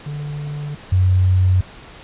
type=tone pair in turn; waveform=triangle / sine; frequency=146.7 / 92.42 Hz; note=D3 / F#2; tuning=-2 / -1 cents; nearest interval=minor sixth; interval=799 cents; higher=first; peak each=-22 / -11 dBFS; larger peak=second; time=0.06-0.75 / 0.92-1.61 s; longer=neither; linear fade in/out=5 ms; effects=pink hiss -40 dBFS RMS until 2.03 s + resampled to 8000 Hz